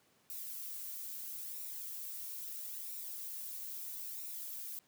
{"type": "noise with flanger", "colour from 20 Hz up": "violet", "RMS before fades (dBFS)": -44, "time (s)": [0.3, 4.79], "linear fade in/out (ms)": 0, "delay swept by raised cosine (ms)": [0.62, 2.42], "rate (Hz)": 0.76, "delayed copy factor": -0.5, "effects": ["pink hiss -70 dBFS RMS until 4.87 s", "high-pass 150 Hz 12 dB/octave"]}